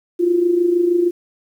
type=tone with amplitude modulation; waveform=sine; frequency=349.2 Hz; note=F4; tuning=in tune; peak=-10 dBFS; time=0.19-1.11 s; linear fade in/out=20 ms; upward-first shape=sine; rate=26.4 Hz; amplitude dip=60%; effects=8-bit

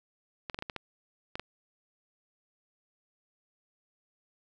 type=clicks; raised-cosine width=0.3 ms; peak=-20 dBFS; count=8; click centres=0.498 / 0.545 / 0.589 / 0.624 / 0.698 / 0.763 / 1.355 / 1.396 s; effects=none

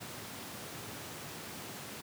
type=high-pass noise; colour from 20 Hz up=pink; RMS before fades=-45 dBFS; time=0-2.02 s; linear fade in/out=20 ms; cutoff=100 Hz; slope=24 dB/octave; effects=none

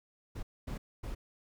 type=noise bursts at uneven times; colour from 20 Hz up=brown; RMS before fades=-39 dBFS; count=3; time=0.35-0.43 / 0.67-0.78 / 1.03-1.15 s; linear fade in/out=10 ms; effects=none

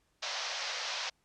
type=band-pass noise; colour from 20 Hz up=white; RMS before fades=-37 dBFS; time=0.22-1.1 s; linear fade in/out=10 ms; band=520 to 5900 Hz; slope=48 dB/octave; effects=pink hiss -74 dBFS RMS until 1.24 s + low-pass 10000 Hz 12 dB/octave

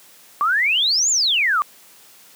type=exponential two-way sweep; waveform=sine; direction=up then down; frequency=1122 to 7350 to 1122 Hz; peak=-15 dBFS; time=0.41-1.62 s; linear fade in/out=0 ms; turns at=1.1 s; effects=white hiss -48 dBFS RMS until 2.35 s + high-pass 150 Hz 12 dB/octave

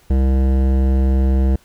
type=tone with hard clipping; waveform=sine; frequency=66 Hz; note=C2; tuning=16 cents sharp; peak=-14 dBFS; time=0.1-1.56 s; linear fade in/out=5 ms; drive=15 dB; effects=pink hiss -53 dBFS RMS until 1.64 s

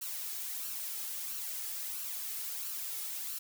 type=noise with flanger; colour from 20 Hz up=blue; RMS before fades=-39 dBFS; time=0.01-3.39 s; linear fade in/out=10 ms; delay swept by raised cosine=0.69 to 2.39 ms; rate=1.5 Hz; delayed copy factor=+0.5; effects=none

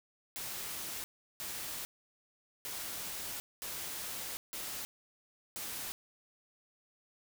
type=noise bursts at uneven times; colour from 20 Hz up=white; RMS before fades=-41 dBFS; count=6; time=0.36-1.04 / 1.4-1.85 / 2.65-3.4 / 3.62-4.37 / 4.53-4.85 / 5.56-5.92 s; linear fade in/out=0 ms; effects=none

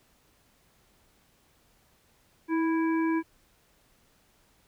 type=harmonic tone with a mistuned harmonic; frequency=329.6 Hz; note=E4; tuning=in tune; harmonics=1 / 3 / 5 / 7; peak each=-24 / -34 / -38 / -41 dBFS; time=2.48-3.23 s; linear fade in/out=50 ms; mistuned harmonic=1; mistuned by=-28 cents; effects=pink hiss -65 dBFS RMS until 4.67 s

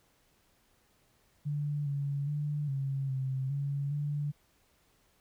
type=tone with pitch steps; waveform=sine; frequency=146.5 / 141.3 / 147.6 / 136.6 / 132.4 / 140.9 / 146.1 Hz; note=D3 / C#3 / D3 / C#3 / C3 / C#3 / D3; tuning=-4 / +34 / +9 / -25 / +21 / +29 / -9 cents; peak=-30 dBFS; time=1.45-4.32 s; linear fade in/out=20 ms; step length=410 ms; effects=pink hiss -69 dBFS RMS until 5.2 s

